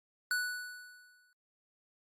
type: tone with exponential decay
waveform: square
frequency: 1480 Hz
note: F#6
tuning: in tune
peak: -29 dBFS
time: 0.31-1.33 s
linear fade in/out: 1 ms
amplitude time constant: 220 ms
effects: AAC 48 kbps